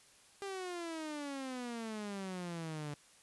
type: exponential sweep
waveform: sawtooth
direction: down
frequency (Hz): 400.4 to 144.3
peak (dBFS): -36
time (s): 0.42-2.94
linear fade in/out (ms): 0
effects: white hiss -63 dBFS RMS until 3.22 s + resampled to 24000 Hz